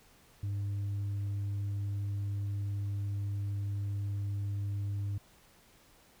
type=tone; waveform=sine; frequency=100.7 Hz; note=G2; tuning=47 cents sharp; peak=-29 dBFS; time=0.43-5.18 s; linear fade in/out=5 ms; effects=tanh soft clip ceiling -31 dBFS + pink hiss -62 dBFS RMS until 6.2 s